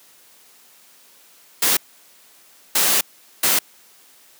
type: noise bursts at uneven times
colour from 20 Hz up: white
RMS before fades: -17 dBFS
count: 3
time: 1.62-1.77 / 2.75-3.01 / 3.43-3.59 s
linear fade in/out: 5 ms
effects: white hiss -51 dBFS RMS until 4.39 s + high-pass 200 Hz 12 dB/octave